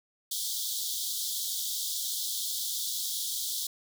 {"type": "high-pass noise", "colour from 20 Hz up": "pink", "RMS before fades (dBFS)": -33, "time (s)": [0.31, 3.67], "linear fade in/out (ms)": 5, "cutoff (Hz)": 3300, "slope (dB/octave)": 96, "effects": []}